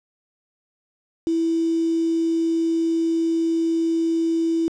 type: tone with quantisation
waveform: sine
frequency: 329.6 Hz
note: E4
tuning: in tune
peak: -18 dBFS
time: 1.27-4.68 s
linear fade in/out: 0 ms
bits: 6
effects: low-pass 5000 Hz 12 dB/octave